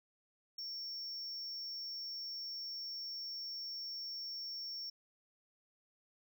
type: tone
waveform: triangle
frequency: 5470 Hz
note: F8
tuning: 37 cents flat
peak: -40 dBFS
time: 0.58-4.9 s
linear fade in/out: 5 ms
effects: none